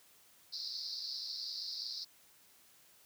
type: band-pass noise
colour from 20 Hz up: white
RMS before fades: -42 dBFS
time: 0.52-2.05 s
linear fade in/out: 20 ms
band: 4100 to 5200 Hz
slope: 96 dB/octave
effects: white hiss -64 dBFS RMS until 3.05 s + high-pass 60 Hz 12 dB/octave